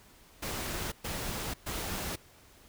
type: noise bursts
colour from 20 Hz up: pink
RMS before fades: -36 dBFS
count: 3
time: 0.42-2.16 s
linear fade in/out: 10 ms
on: 500 ms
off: 120 ms
effects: pink hiss -58 dBFS RMS until 2.68 s